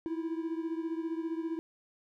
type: beating tone pair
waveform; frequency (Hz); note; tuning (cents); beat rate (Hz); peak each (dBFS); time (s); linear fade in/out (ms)
triangle; 323.9 / 338.9; E4 / E4; -30 / +48; 15; -32 / -36; 0.06-1.59; 0
effects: none